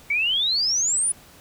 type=exponential sweep; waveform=sine; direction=up; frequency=2217 to 9990 Hz; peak=-19 dBFS; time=0.1-1.12 s; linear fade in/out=5 ms; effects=pink hiss -49 dBFS RMS until 1.4 s